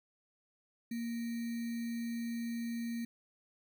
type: tone with sample-and-hold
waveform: sine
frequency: 233.1 Hz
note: A#3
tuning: in tune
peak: -35 dBFS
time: 0.91-3.05 s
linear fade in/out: 5 ms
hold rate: 2100 Hz
effects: none